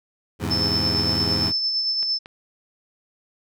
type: chord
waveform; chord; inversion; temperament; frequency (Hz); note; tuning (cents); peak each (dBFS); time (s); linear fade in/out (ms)
15% pulse; E augmented; none; equal; 82.41 / 103.83 / 130.81; E2 / G#2 / B#2; 0 / 0 / 0; -20 / -21 / -26; 0.39-1.53; 50
type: clicks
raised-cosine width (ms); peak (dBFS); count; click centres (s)
0.3; -30 / -32 / -26 / -24 / -23; 5; 0.421 / 0.661 / 0.755 / 2.029 / 2.259
type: tone with tremolo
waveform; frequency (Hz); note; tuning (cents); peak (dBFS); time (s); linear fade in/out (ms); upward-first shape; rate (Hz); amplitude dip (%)
sine; 5274; E8; 0; -19; 0.5-2.19; 20; sine; 8.8; 35
effects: none